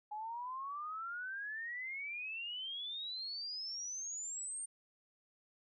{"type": "exponential sweep", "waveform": "sine", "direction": "up", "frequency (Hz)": [830.6, 8870], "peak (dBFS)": -40, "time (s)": [0.11, 4.66], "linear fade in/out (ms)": 10, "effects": []}